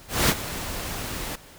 pink noise with ADSR envelope, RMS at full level -18 dBFS, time 0.08-1.36 s, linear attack 210 ms, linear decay 48 ms, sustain -14 dB, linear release 10 ms, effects pink hiss -48 dBFS RMS until 1.58 s

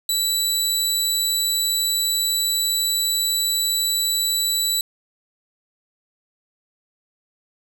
20% pulse tone, 3951 Hz, B7, in tune, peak -13 dBFS, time 0.09-4.81 s, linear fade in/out 2 ms, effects none

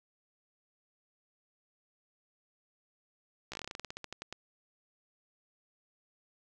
slowing click train, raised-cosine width 0.2 ms, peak -23 dBFS, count 18, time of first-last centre 3.52-4.326 s, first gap 15 ms, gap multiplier 1.13, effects none

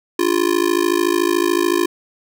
square tone with amplitude modulation, 347.6 Hz, F4, 8 cents flat, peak -11 dBFS, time 0.19-1.86 s, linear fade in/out 5 ms, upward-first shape sine, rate 53.7 Hz, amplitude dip 100%, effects none

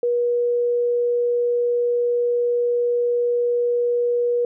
sine tone, 481.4 Hz, B4, 44 cents flat, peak -17 dBFS, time 0.03-4.45 s, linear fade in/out 2 ms, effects none

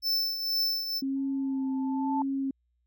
square tone with tremolo, 5290 Hz, E8, 5 cents sharp, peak -24 dBFS, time 0.02-1.02 s, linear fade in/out 50 ms, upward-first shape triangle, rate 2.1 Hz, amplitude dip 65%
sine tone with vibrato, 268.8 Hz, C4, 47 cents sharp, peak -27 dBFS, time 1.02-2.51 s, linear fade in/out 5 ms, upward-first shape sine, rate 1 Hz, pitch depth 23 cents each way
sine tone with exponential growth, 878 Hz, A5, 4 cents flat, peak -26 dBFS, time 1.16-2.22 s, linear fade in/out 2 ms, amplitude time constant 230 ms
effects added 60 Hz sine -70 dBFS peak until 2.86 s

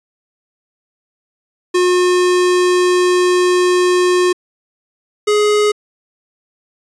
square tone pair in turn, 360 / 418.6 Hz, F#4 / G#4, -47 / +14 cents, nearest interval minor third, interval 261 cents, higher second, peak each -11 dBFS, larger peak neither, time 1.74-4.33 / 5.27-5.72 s, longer first, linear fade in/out 10 ms, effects resampled to 22050 Hz

